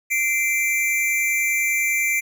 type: tone pair together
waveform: square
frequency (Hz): 2075 / 2345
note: C7 / D7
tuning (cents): -15 / -3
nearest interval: major second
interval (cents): 212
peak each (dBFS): -24 / -21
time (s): 0.1-2.21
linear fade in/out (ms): 20
effects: none